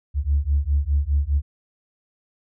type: beating tone pair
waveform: sine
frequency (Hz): 69.3 / 74.2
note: C#2 / D2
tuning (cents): 0 / +18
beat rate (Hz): 4.9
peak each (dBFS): -20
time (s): 0.14-1.42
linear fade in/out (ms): 50
effects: tanh soft clip ceiling -11 dBFS